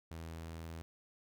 sawtooth tone, 81.9 Hz, E2, 11 cents flat, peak -40 dBFS, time 0.11-0.82 s, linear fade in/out 0 ms, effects none

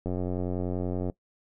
click train, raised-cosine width 2 ms, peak -18 dBFS, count 95, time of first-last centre 0.06-1.099 s, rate 90.5 Hz, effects noise-tail reverb RT60 0.1 s tail -20 dB re dry

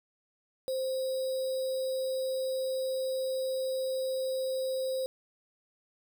sine tone with sample-and-hold, 523.3 Hz, C5, in tune, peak -29 dBFS, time 0.68-5.06 s, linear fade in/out 0 ms, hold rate 4410 Hz, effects none

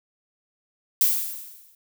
violet noise with exponential decay, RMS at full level -17 dBFS, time 1.01-1.75 s, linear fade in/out 2 ms, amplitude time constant 160 ms, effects none

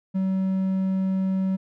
triangle tone, 190 Hz, F#3, 46 cents sharp, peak -19 dBFS, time 0.14-1.57 s, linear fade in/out 20 ms, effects none

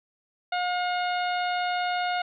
harmonic tone with a mistuned harmonic, 717 Hz, F5, 45 cents sharp, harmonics 1 / 2 / 3 / 4 / 5 / 6, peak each -26 / -32 / -36 / -38 / -40 / -42 dBFS, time 0.52-2.22 s, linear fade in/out 5 ms, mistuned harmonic 5, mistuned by +24 cents, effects none

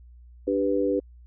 sine chord, G major, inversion second, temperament equal, 293.7 / 392 / 493.9 Hz, D4 / G4 / B4, 0 / 0 / 0 cents, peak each -26 / -26 / -25 dBFS, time 0.47-1 s, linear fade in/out 10 ms, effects added 60 Hz sine -46 dBFS peak until 1.26 s

